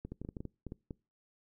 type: clicks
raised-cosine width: 3 ms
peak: -28 dBFS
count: 11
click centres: 0.05 / 0.12 / 0.216 / 0.249 / 0.289 / 0.368 / 0.405 / 0.453 / 0.667 / 0.721 / 0.908 s
effects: noise-tail reverb RT60 0.3 s tail -24 dB re dry